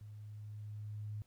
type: tone with level ramp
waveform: sine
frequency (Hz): 105.4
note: G#2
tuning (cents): +26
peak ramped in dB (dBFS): -48 to -39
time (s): 0.01-1.22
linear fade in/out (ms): 0
effects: pink hiss -74 dBFS RMS until 1.26 s